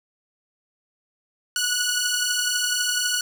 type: beating tone pair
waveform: 10% pulse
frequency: 1460 / 1472 Hz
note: F#6 / F#6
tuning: -24 / -9 cents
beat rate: 12 Hz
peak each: -17 / -15 dBFS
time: 1.56-3.21 s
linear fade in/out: 2 ms
effects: none